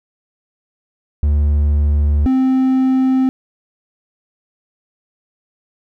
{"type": "tone pair in turn", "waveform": "triangle", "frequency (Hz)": [73.3, 261.2], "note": ["D2", "C4"], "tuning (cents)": [-3, -3], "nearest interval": "octave + minor seventh", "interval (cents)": 2200, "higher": "second", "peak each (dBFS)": -9, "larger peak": "neither", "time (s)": [[1.23, 2.26], [2.26, 3.29]], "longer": "neither", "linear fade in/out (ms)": 0, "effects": []}